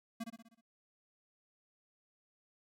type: tone with echo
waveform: square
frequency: 228.2 Hz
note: A#3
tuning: 37 cents flat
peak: -38 dBFS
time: 0.2-0.24 s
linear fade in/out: 10 ms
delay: 62 ms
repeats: 6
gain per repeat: -5 dB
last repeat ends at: 0.612 s
effects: AAC 64 kbps